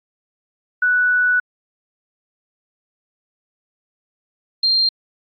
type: tone pair in turn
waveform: sine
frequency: 1480 / 4186 Hz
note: F#6 / C8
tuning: 0 / 0 cents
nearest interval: octave + tritone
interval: 1800 cents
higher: second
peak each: -13 dBFS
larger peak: neither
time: 0.82-1.4 / 4.63-4.89 s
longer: first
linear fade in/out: 5 ms
effects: AAC 48 kbps

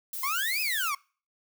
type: noise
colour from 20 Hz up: violet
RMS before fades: -35 dBFS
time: 0.13-0.9 s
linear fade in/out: 2 ms
type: exponential two-way sweep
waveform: 30% pulse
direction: up then down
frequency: 1027 to 2600 to 1072 Hz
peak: -25 dBFS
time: 0.23-0.95 s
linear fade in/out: 5 ms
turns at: 0.61 s
effects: noise-tail reverb RT60 0.4 s tail -25 dB re dry

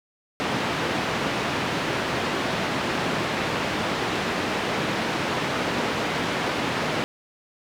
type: band-pass noise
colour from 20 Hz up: pink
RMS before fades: -26 dBFS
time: 0.4-7.04 s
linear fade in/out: 0 ms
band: 170 to 3300 Hz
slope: 12 dB/octave
effects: none

